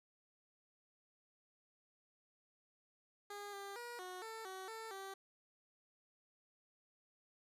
15% pulse tone with pitch steps, 408 / 398.1 / 478.9 / 366.2 / 446.1 / 377.8 / 446.4 / 388.1 Hz, G#4 / G4 / A#4 / F#4 / A4 / F#4 / A4 / G4, -31 / +27 / +47 / -18 / +24 / +36 / +25 / -17 cents, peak -40 dBFS, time 3.3-5.14 s, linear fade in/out 5 ms, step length 230 ms, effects resampled to 32000 Hz

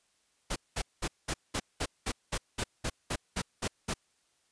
pink noise bursts, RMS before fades -32 dBFS, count 14, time 0.5-3.94 s, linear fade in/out 10 ms, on 60 ms, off 200 ms, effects white hiss -72 dBFS RMS until 4.51 s + resampled to 22050 Hz

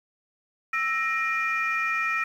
sine tone cluster, 1319 / 1869 / 2406 Hz, E6 / A#6 / D7, +1 / +4 / +41 cents, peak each -27 dBFS, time 0.73-2.24 s, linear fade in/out 5 ms, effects tanh soft clip ceiling -17 dBFS + 9-bit

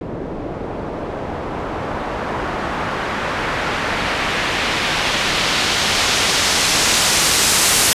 white noise with low-pass filter sweep, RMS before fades -19 dBFS, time 0.01-7.93 s, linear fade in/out 0 ms, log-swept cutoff 430 to 10000 Hz, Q 0.85, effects resampled to 32000 Hz

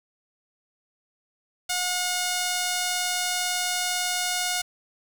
5% pulse tone, 722 Hz, F#5, 43 cents flat, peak -13 dBFS, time 1.69-4.62 s, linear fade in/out 10 ms, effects 7-bit

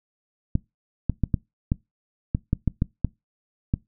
clicks, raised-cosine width 5 ms, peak -8 dBFS, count 11, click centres 0.554 / 1.097 / 1.237 / 1.342 / 1.719 / 2.349 / 2.531 / 2.677 / 2.821 / 3.047 / 3.739 s, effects noise-tail reverb RT60 0.2 s tail -23 dB re dry

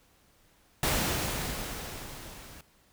pink noise with level ramp, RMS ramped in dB -26 to -49 dBFS, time 0.83-2.61 s, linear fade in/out 2 ms, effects pink hiss -64 dBFS RMS until 2.92 s

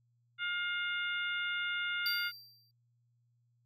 harmonic tone, 709 Hz, F5, 26 cents sharp, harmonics 2 / 3 / 4 / 5, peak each -35 / -39 / -41 / -43 dBFS, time 0.38-2.32 s, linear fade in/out 50 ms
square tone with exponential decay, 4699 Hz, D8, in tune, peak -31 dBFS, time 2.06-2.71 s, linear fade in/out 1 ms, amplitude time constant 140 ms
effects added 119 Hz sine -70 dBFS peak until 3.65 s

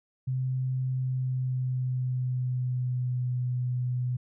sine tone with pitch glide, 129.4 to 124.78 Hz, C3 to B2, -19 to +18 cents, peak -26 dBFS, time 0.27-4.17 s, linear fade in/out 10 ms, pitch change -63 cents, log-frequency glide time 0.88-3.33 s, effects none

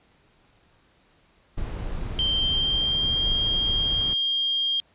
brown noise, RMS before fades -30 dBFS, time 1.57-4.14 s, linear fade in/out 10 ms
sine tone with pitch glide, 3136 to 3217 Hz, G7 to G7, 0 to +44 cents, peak -21 dBFS, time 2.19-4.8 s, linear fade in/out 0 ms, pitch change +44 cents, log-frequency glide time 2.3-3.35 s
effects pink hiss -61 dBFS RMS until 4.94 s + resampled to 8000 Hz

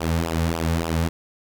sawtooth tone with flanger, 82.41 Hz, E2, in tune, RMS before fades -23 dBFS, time 0-1.09 s, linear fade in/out 10 ms, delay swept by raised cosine 0.47 to 3.07 ms, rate 3.5 Hz, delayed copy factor -0.8, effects none

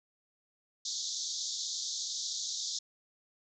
white band-pass noise, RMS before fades -37 dBFS, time 0.85-2.79 s, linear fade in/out 5 ms, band 3500 to 7000 Hz, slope 96 dB/octave, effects none

